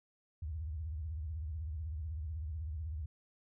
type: tone with vibrato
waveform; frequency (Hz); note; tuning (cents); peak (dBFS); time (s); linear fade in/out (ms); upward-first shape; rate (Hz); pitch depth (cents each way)
sine; 77.7; D#2; -2; -37; 0.42-3.06; 5; sine; 16; 200
effects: none